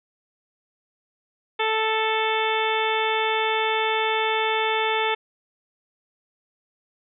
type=harmonic tone; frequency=440 Hz; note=A4; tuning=in tune; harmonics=1 / 2 / 3 / 4 / 5 / 6 / 7 / 8; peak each=-26 / -25 / -30 / -31 / -29 / -31 / -35 / -31 dBFS; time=1.59-5.15 s; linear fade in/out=10 ms; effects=none